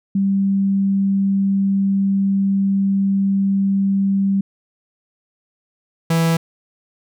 sine / 45% pulse tone pair in turn, 196 / 164.82 Hz, G3 / E3, 0 / 0 cents, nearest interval minor third, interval 300 cents, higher first, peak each -14 dBFS, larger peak neither, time 0.15-4.41 / 6.1-6.37 s, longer first, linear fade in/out 5 ms, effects none

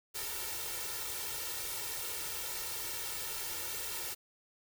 white noise with comb filter, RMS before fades -39 dBFS, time 0.14-4.15 s, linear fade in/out 20 ms, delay 2.2 ms, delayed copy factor +1, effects none

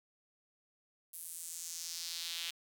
sawtooth tone with high-pass filter sweep, 168.3 Hz, E3, 36 cents sharp, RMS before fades -43 dBFS, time 1.13-2.51 s, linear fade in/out 10 ms, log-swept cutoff 11000 to 3100 Hz, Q 2.2, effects none

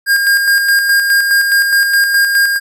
square tone with tremolo, 1614 Hz, G#6, 50 cents flat, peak -8 dBFS, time 0.06-2.6 s, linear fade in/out 50 ms, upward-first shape square, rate 4.8 Hz, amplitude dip 40%, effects none

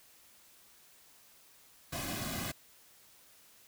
pink noise with comb filter, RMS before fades -38 dBFS, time 1.92-2.52 s, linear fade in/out 10 ms, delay 2.2 ms, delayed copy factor -0.95, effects white hiss -61 dBFS RMS until 3.67 s

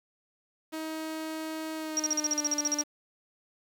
sawtooth tone with pitch glide, 316.5 to 295.3 Hz, D#4 to D4, +30 to +10 cents, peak -30 dBFS, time 0.72-2.84 s, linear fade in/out 20 ms, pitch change -120 cents, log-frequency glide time 1.76-2.49 s
sine tone bursts, 5660 Hz, F8, 22 cents sharp, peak -24 dBFS, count 13, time 1.97-2.811 s, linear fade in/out 0 ms, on 25 ms, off 43 ms
effects 9-bit

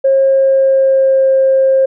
sine tone with pitch glide, 539 to 532.8 Hz, C#5 to C5, -49 to +31 cents, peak -6 dBFS, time 0.04-1.86 s, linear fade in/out 10 ms, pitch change -20 cents, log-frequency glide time 0.23-1.31 s, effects tanh soft clip ceiling -2 dBFS

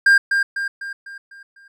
triangle tone with echo, 1600 Hz, G6, 35 cents sharp, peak -7 dBFS, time 0.06-0.18 s, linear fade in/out 5 ms, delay 250 ms, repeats 6, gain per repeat -6 dB, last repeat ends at 1.68 s, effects none

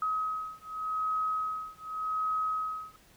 sine beating tone pair, 1270 / 1270.86 Hz, D#6 / D#6, +35 / +36 cents, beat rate 0.86 Hz, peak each -33 / -33 dBFS, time 0.02-2.96 s, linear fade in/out 2 ms, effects pink hiss -60 dBFS RMS until 3.16 s

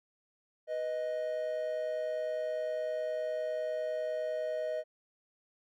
triangle tone pair together, 493.9 / 623.8 Hz, B4 / D#5, 0 / +4 cents, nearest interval major third, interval 404 cents, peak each -37 / -31 dBFS, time 0.67-4.84 s, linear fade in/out 50 ms, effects none

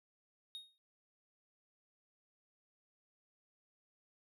triangle tone with exponential decay, 3728 Hz, A#7, 1 cent flat, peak -40 dBFS, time 0.55-0.78 s, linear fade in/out 0 ms, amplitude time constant 49 ms, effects none

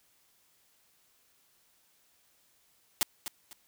white noise with echo, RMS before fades -26 dBFS, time 3.01-3.03 s, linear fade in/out 0 ms, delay 250 ms, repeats 2, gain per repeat -11 dB, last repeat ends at 3.53 s, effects white hiss -68 dBFS RMS until 3.67 s

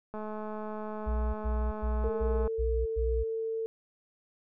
click train, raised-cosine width 1 ms, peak -26 dBFS, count 501, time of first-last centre 0.14-2.476 s, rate 214 Hz
sine tone bursts, 60 Hz, B1, 49 cents flat, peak -27 dBFS, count 6, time 1.06-3.24 s, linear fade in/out 20 ms, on 280 ms, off 100 ms
sine tone, 448.1 Hz, A4, 32 cents sharp, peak -30 dBFS, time 2.04-3.66 s, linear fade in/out 0 ms
effects none

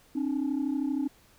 sine tone pair together, 268.2 / 301 Hz, C4 / D4, +43 / +43 cents, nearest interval major second, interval 200 cents, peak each -27 / -28 dBFS, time 0.15-1.08 s, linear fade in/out 10 ms, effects tanh soft clip ceiling -23 dBFS + pink hiss -60 dBFS RMS until 1.38 s

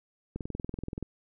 click train, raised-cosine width 3 ms, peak -22 dBFS, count 15, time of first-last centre 0.36-1.027 s, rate 21 Hz, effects none

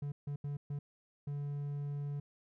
triangle tone bursts at uneven times, 143.7 Hz, D3, 37 cents flat, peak -34 dBFS, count 5, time 0.02-0.12 / 0.27-0.36 / 0.44-0.57 / 0.7-0.79 / 1.27-2.2 s, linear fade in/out 5 ms, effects none

